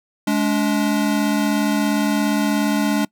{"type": "tone pair together", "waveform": "square", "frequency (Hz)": [210.3, 287.4], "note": ["G#3", "D4"], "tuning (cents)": [22, -37], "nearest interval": "perfect fourth", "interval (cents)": 541, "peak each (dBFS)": -20, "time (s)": [0.27, 3.05], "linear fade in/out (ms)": 5, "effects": ["noise-tail reverb RT60 0.1 s tail -23 dB re dry"]}